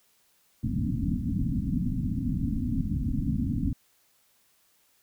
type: low-pass noise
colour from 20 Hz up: white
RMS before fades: -28 dBFS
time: 0.63-3.73 s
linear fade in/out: 5 ms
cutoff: 280 Hz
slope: 96 dB/octave
effects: white hiss -66 dBFS RMS until 5.02 s